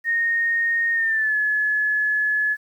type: tone with pitch glide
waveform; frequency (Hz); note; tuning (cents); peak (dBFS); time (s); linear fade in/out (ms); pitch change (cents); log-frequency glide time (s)
sine; 1852 to 1708.1; A#6 to G#6; -12 to +48; -18; 0.04-2.57; 50; -140; 0.93-1.36
effects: 9-bit